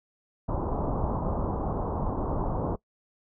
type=low-pass noise; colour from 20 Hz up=pink; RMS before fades=-29 dBFS; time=0.48-2.76 s; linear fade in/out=10 ms; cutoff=1100 Hz; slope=48 dB/octave; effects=noise-tail reverb RT60 0.1 s tail -21 dB re dry